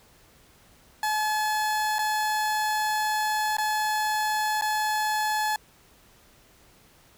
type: tone with dropouts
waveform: 30% pulse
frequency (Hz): 856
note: A5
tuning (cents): -48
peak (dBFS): -21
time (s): 1.03-5.56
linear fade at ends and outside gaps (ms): 2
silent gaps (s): 1.985-1.99 / 3.569-3.583 / 4.612-4.621
effects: pink hiss -57 dBFS RMS until 7.17 s